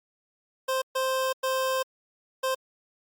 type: tone bursts at uneven times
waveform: 25% pulse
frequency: 523.3 Hz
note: C5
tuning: in tune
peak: -21 dBFS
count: 4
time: 0.68-0.82 / 0.95-1.33 / 1.43-1.83 / 2.43-2.55 s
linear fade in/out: 10 ms
effects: Opus 48 kbps